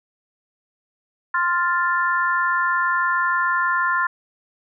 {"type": "chord", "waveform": "sine", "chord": "F major", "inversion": "second", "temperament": "equal", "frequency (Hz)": [1046.5, 1396.9, 1760], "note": ["C6", "F6", "A6"], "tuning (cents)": [0, 0, 0], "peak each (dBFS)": [-21, -22, -23], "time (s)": [1.34, 4.07], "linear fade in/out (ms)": 5, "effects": []}